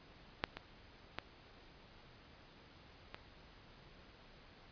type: clicks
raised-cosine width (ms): 0.3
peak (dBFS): -16 / -27 / -22 / -28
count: 4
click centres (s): 0.439 / 0.57 / 1.186 / 3.145
effects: pink hiss -60 dBFS RMS until 4.71 s + resampled to 11025 Hz